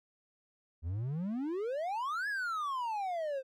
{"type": "exponential two-way sweep", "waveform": "triangle", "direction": "up then down", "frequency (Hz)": [76.8, 1721, 514], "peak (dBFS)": -31, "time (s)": [0.82, 3.43], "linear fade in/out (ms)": 50, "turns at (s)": 2.28, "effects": []}